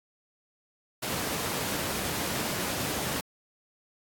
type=high-pass noise; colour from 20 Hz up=pink; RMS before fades=-32 dBFS; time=1.02-3.21 s; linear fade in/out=10 ms; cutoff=110 Hz; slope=12 dB/octave; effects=AAC 64 kbps